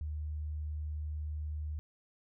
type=tone; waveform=sine; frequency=75.9 Hz; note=D#2; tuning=42 cents flat; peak=-35 dBFS; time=0.01-1.79 s; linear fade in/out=0 ms; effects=none

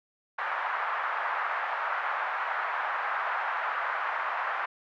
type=band-pass noise; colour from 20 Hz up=white; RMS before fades=-31 dBFS; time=0.38-4.66 s; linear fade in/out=10 ms; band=760 to 1600 Hz; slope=24 dB/octave; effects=none

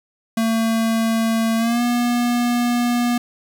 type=tone with pitch glide; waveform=square; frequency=225 to 241.1 Hz; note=A3 to B3; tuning=+39 to -41 cents; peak=-17 dBFS; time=0.37-3.18 s; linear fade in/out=5 ms; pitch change=+120 cents; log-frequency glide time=1.57-1.82 s; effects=8-bit

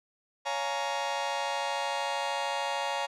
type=chord; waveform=sawtooth; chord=Bb minor seventh; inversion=first; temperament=just; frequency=559.4 / 699.2 / 839.1 / 932.3 Hz; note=Db5 / F5 / Ab5 / Bb5; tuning=+16 / +2 / +18 / 0 cents; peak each=-31 / -34 / -30 / -30 dBFS; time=0.45-3.07 s; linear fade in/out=20 ms; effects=low-pass 6000 Hz 12 dB/octave

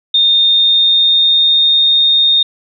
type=tone with pitch glide; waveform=sine; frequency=3650 to 3678 Hz; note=A#7 to A#7; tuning=-37 to -24 cents; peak=-7 dBFS; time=0.14-2.43 s; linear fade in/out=5 ms; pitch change=+13 cents; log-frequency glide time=0.35-1.86 s; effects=none

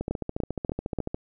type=two click trains; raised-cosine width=2 ms; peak=-14 / -16 dBFS; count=4 / 17; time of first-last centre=0.11-0.987 / 0.01-1.145 s; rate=3.42 / 14.1 Hz; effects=none

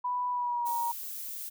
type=tone with pitch glide; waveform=sine; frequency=987.8 to 943.2 Hz; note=B5 to A#5; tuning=0 to +20 cents; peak=-28 dBFS; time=0.04-0.92 s; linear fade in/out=10 ms; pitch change=-80 cents; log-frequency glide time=0.3-0.74 s
type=noise; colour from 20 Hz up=violet; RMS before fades=-39 dBFS; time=0.65-1.5 s; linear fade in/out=20 ms
effects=none

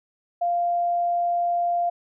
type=tone; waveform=sine; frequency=696 Hz; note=F5; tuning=6 cents flat; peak=-20 dBFS; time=0.41-1.9 s; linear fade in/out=10 ms; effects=none

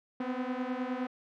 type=beating tone pair; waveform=sawtooth; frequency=248.4 / 258.1 Hz; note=B3 / C4; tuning=+10 / -23 cents; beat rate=9.7 Hz; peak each=-31 / -31 dBFS; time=0.2-1.07 s; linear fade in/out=5 ms; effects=low-pass 2000 Hz 12 dB/octave

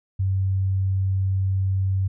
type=tone; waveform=sine; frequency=95.7 Hz; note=G2; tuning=41 cents flat; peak=-19 dBFS; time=0.19-2.08 s; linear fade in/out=10 ms; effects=none

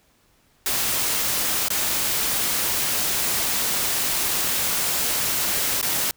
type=noise with dropouts; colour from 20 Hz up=white; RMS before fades=-23 dBFS; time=0.66-6.11 s; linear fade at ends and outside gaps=1 ms; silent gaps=1.684-1.703 / 5.814-5.827 s; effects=pink hiss -61 dBFS RMS until 6.16 s

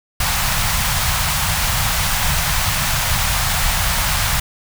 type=band-stop noise; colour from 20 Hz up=pink; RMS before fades=-18 dBFS; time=0.2-4.4 s; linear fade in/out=5 ms; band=160 to 740 Hz; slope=24 dB/octave; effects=none

